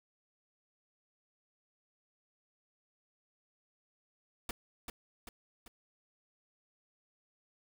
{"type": "noise with echo", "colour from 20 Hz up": "pink", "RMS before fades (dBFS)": -38, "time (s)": [4.49, 4.51], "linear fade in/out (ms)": 2, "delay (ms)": 390, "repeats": 3, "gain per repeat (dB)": -5, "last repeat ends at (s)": 5.68, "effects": []}